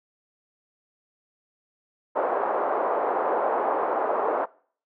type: band-pass noise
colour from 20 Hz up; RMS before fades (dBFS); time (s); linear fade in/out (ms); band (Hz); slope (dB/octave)
pink; -25; 2.15-4.46; 20; 440 to 1100; 24
effects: noise-tail reverb RT60 0.5 s tail -23 dB re dry